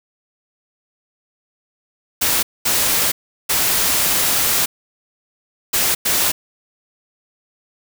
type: noise bursts at uneven times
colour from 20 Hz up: white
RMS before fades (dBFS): -17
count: 5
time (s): 2.21-2.43 / 2.65-3.12 / 3.49-4.66 / 5.73-5.95 / 6.05-6.32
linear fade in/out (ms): 10
effects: none